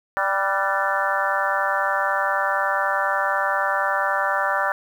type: harmonic tone with a mistuned harmonic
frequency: 196 Hz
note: G3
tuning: in tune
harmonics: 3 / 4 / 5 / 6 / 7 / 8 / 9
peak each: -27 / -27 / -27 / -27 / -27 / -27 / -27 dBFS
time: 0.17-4.72 s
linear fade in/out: 0 ms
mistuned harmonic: 8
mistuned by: -74 cents
effects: 8-bit